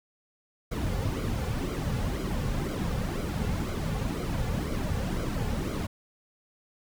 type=noise with flanger; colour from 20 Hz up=brown; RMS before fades=-30 dBFS; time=0.71-5.87 s; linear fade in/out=10 ms; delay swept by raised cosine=1.1 to 3.2 ms; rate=2 Hz; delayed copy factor=-0.65; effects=none